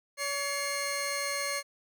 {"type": "tone pair together", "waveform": "15% pulse", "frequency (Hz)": [565.9, 2139], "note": ["C#5", "C7"], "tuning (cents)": [36, 38], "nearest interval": "octave + major seventh", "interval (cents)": 2302, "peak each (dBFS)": -27, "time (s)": [0.17, 1.63], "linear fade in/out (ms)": 50, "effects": []}